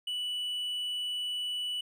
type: tone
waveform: triangle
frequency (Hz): 2960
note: F#7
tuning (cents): 0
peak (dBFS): -30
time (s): 0.07-1.81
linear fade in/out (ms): 5
effects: none